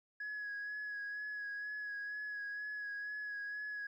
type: tone with vibrato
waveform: sine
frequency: 1675 Hz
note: G#6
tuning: 14 cents sharp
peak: -38 dBFS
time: 0.2-3.87 s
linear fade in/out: 5 ms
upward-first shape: sine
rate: 2.1 Hz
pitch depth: 22 cents each way
effects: tanh soft clip ceiling -37 dBFS + 13-bit